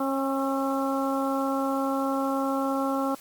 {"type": "harmonic tone with a mistuned harmonic", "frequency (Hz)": 271.5, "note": "C#4", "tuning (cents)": -36, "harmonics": [1, 2, 3, 4, 5], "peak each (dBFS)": [-27, -30, -32, -33, -34], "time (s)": [0, 3.15], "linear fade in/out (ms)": 5, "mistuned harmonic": 5, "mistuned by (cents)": -20, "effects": ["white hiss -49 dBFS RMS until 3.2 s", "Opus 32 kbps"]}